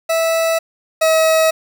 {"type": "tone pair in turn", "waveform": "40% pulse", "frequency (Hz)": [655, 640.4], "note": ["E5", "D#5"], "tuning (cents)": [-11, 50], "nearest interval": "unison", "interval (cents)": 39, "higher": "first", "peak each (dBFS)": [-13, -10], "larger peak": "second", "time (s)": [[0.09, 0.59], [1.01, 1.51]], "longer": "neither", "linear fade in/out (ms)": 10, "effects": ["7-bit"]}